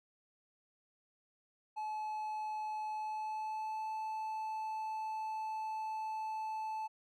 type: tone with pitch glide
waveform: triangle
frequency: 859 to 873 Hz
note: A5 to A5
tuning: -42 to -14 cents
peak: -35 dBFS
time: 1.76-6.88 s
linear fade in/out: 20 ms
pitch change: +28 cents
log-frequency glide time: 2.92-3.89 s
effects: none